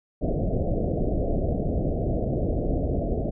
pink low-pass noise, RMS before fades -25 dBFS, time 0.21-3.31 s, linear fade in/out 20 ms, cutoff 700 Hz, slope 96 dB/octave, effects none

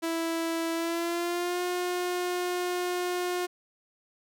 sawtooth tone with pitch glide, 330 to 357.8 Hz, E4 to F4, +2 to +42 cents, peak -24 dBFS, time 0.02-3.47 s, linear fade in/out 20 ms, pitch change +140 cents, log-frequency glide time 0.73-1.62 s, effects none

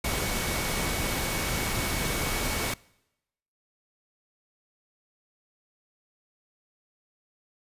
sine tone in noise, 2231 Hz, C#7, 11 cents sharp, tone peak -37 dBFS, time 0.04-2.74 s, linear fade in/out 5 ms, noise pink, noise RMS -29 dBFS, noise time 0.04-2.74 s, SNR -11 dB, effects noise-tail reverb RT60 0.9 s tail -24 dB re dry + resampled to 32000 Hz

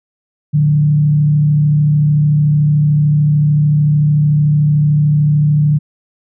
sine tone with frequency modulation, 148.9 Hz, D3, 24 cents sharp, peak -8 dBFS, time 0.53-5.79 s, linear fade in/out 20 ms, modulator 33.5 Hz, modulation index 0.36, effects none

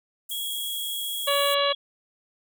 pink high-pass noise, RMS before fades -34 dBFS, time 0.29-1.55 s, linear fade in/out 10 ms, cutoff 7700 Hz, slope 48 dB/octave
sine tone, 3322 Hz, G#7, in tune, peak -30 dBFS, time 0.31-1.75 s, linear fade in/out 5 ms
harmonic tone, 566 Hz, C#5, 36 cents sharp, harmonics 1 / 2 / 3 / 4 / 5 / 6 / 7, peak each -24 / -26 / -33 / -34 / -30 / -32 / -31 dBFS, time 1.27-1.73 s, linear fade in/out 10 ms
effects none

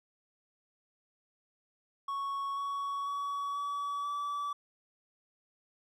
triangle tone with pitch steps, 1108.7 / 1119.6 / 1130.7 / 1141.8 / 1153.1 Hz, C#6 / C#6 / C#6 / D6 / D6, 0 / +17 / +34 / -49 / -32 cents, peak -31 dBFS, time 2.08-4.53 s, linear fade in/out 5 ms, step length 490 ms, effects none

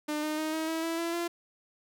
sawtooth tone with pitch steps, 300.9 / 306.5 / 312.2 / 318.1 / 324 / 330 / 336.2 / 342.5 Hz, D4 / D#4 / D#4 / D#4 / E4 / E4 / E4 / F4, +42 / -26 / +6 / +38 / -30 / +2 / +34 / -34 cents, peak -26 dBFS, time 0.08-1.28 s, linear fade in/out 10 ms, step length 150 ms, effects none

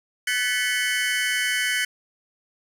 square tone cluster, 1503 / 1735 / 1974 / 2200 / 3034 Hz, F#6 / A6 / B6 / C#7 / F#7, +27 / -25 / -1 / -14 / +43 cents, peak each -29 dBFS, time 0.27-1.85 s, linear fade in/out 5 ms, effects resampled to 32000 Hz + 8-bit

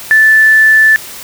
sine tone, 1755 Hz, A6, 5 cents flat, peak -3 dBFS, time 0.11-0.96 s, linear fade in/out 0 ms, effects white hiss -28 dBFS RMS until 1.23 s

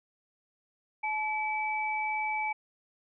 sine tone pair together, 860.9 / 2301 Hz, A5 / D7, -38 / -36 cents, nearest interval octave + perfect fourth, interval 1702 cents, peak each -31 / -32 dBFS, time 1.03-2.53 s, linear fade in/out 10 ms, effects none

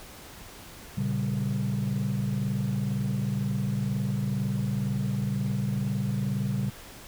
sine chord, G diminished, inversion first, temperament equal, 116.54 / 138.59 / 196 Hz, Bb2 / Db3 / G3, 0 / 0 / 0 cents, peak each -29 / -28 / -28 dBFS, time 0.97-6.7 s, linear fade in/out 10 ms, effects tanh soft clip ceiling -21 dBFS + pink hiss -46 dBFS RMS until 7.07 s

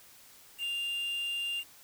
triangle tone with quantisation, 2794 Hz, F7, in tune, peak -30 dBFS, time 0.58-1.64 s, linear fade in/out 50 ms, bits 8, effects white hiss -56 dBFS RMS until 1.83 s

